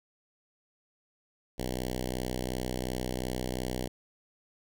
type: tone with notch filter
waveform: 5% pulse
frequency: 62.8 Hz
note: B1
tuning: 30 cents sharp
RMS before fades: -34 dBFS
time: 1.58-3.88 s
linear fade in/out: 10 ms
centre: 1300 Hz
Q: 0.65
effects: none